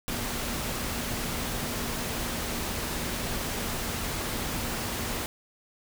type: tone in noise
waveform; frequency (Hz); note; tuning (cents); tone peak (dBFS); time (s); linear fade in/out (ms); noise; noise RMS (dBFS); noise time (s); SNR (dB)
sine; 237.8; A#3; +35; -41; 0.08-5.26; 0; pink; -32; 0.08-5.26; -12
effects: none